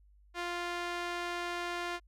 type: tone with band-pass filter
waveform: sawtooth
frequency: 349.2 Hz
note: F4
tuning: in tune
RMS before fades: -37 dBFS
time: 0.34-2 s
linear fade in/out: 50 ms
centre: 1800 Hz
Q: 0.62
effects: added 50 Hz sine -59 dBFS peak until 2.07 s